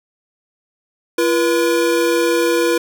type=tone pair together; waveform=square; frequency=340.8 / 482.4 Hz; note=F4 / B4; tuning=-42 / -41 cents; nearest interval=tritone; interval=601 cents; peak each=-17 dBFS; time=1.18-2.78 s; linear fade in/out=5 ms; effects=none